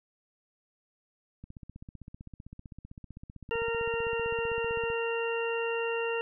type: click train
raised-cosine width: 5 ms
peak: -32 dBFS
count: 55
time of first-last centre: 1.44-4.902 s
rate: 15.6 Hz
type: harmonic tone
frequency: 461.7 Hz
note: A#4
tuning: 17 cents flat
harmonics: 1 / 2 / 3 / 4 / 6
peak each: -30 / -38 / -40 / -41 / -36 dBFS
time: 3.51-6.21 s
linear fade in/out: 0 ms
effects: none